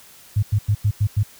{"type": "tone bursts", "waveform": "sine", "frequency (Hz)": 103.83, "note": "G#2", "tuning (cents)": 0, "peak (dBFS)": -14, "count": 6, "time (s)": [0.36, 1.233], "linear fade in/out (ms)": 10, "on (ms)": 68, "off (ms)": 93, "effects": ["white hiss -47 dBFS RMS until 1.39 s"]}